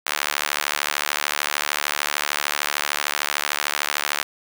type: tone with high-pass filter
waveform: sawtooth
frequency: 73.3 Hz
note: D2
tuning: 3 cents flat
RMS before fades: -25 dBFS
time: 0.06-4.23 s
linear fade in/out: 5 ms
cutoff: 1400 Hz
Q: 0.86
effects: none